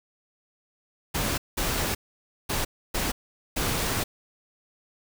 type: noise bursts at uneven times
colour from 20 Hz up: pink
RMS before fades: -27 dBFS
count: 5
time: 1.14-1.38 / 1.57-1.95 / 2.49-2.65 / 2.94-3.12 / 3.56-4.04 s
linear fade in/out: 10 ms
effects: none